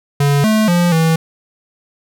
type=tone with pitch steps; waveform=square; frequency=142.4 / 216.8 / 174.6 / 162.3 Hz; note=C#3 / A3 / F3 / E3; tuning=+47 / -25 / 0 / -27 cents; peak=-11 dBFS; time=0.2-1.16 s; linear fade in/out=5 ms; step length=240 ms; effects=none